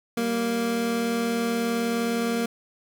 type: tone pair together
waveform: 25% pulse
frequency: 193.62 / 233.1 Hz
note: G3 / A#3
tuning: -21 / 0 cents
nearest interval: minor third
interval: 321 cents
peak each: -30 / -20 dBFS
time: 0.17-2.46 s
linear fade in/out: 5 ms
effects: none